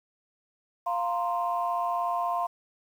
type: chord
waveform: sine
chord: F suspended fourth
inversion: none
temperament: just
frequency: 698.5 / 931.3 / 1047.7 Hz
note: F5 / Bb5 / C6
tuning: 0 / -2 / +2 cents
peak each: -28 / -33 / -29 dBFS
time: 0.86-2.47 s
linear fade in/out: 10 ms
effects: tanh soft clip ceiling -17 dBFS + 9-bit